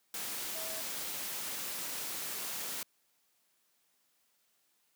sine tone in noise, 646 Hz, E5, 35 cents flat, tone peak -46 dBFS, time 0.55-0.81 s, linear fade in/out 2 ms, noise white, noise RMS -39 dBFS, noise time 0.14-2.83 s, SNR -10 dB, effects white hiss -74 dBFS RMS until 4.95 s + high-pass 150 Hz 12 dB/octave

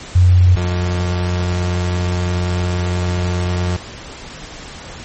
sine / 35% pulse tone pair in turn, 89.9 / 89.07 Hz, F#2 / F2, -49 / +35 cents, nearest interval unison, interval 16 cents, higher first, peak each -6 / -14 dBFS, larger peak first, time 0.15-0.56 / 0.56-3.77 s, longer second, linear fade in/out 10 ms, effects pink hiss -33 dBFS RMS until 5.04 s + MP3 32 kbps

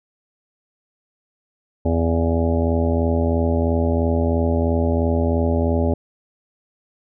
harmonic tone with a mistuned harmonic, 83 Hz, E2, 12 cents sharp, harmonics 1 / 2 / 3 / 4 / 5 / 6 / 7 / 8 / 9 / 10, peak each -19 / -30 / -22 / -30 / -25 / -36 / -25 / -34 / -35 / -33 dBFS, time 1.85-5.94 s, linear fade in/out 5 ms, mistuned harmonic 9, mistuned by -52 cents, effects none

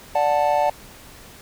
triangle chord, D major, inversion none, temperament just, 587.3 / 734.2 / 881 Hz, D5 / F#5 / A5, 0 / -14 / +2 cents, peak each -19 dBFS, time 0.15-0.7 s, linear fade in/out 5 ms, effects pink hiss -44 dBFS RMS until 1.41 s

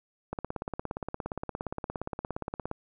click train, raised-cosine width 1 ms, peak -19 dBFS, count 42, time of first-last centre 0.33-2.714 s, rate 17.2 Hz, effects none

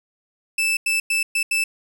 40% pulse tone bursts at uneven times, 2637 Hz, E7, in tune, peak -17 dBFS, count 5, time 0.58-0.77 / 0.86-1 / 1.1-1.23 / 1.35-1.43 / 1.51-1.64 s, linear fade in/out 5 ms, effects none

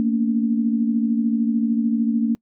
sine tone cluster, 226.9 / 240.3 / 283.8 Hz, A#3 / B3 / C#4, -47 / -47 / +41 cents, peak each -18 / -27 / -25 dBFS, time 0-2.35 s, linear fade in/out 0 ms, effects noise-tail reverb RT60 0.1 s tail -26 dB re dry

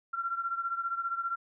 sine beating tone pair, 1364 / 1379 Hz, F6 / F6, -41 / -22 cents, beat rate 15 Hz, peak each -32 / -36 dBFS, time 0.13-1.36 s, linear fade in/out 10 ms, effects none

